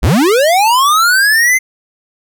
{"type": "linear sweep", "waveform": "square", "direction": "up", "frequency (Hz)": [36.64, 2093], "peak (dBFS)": -8, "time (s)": [0.02, 1.59], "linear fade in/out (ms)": 20, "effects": []}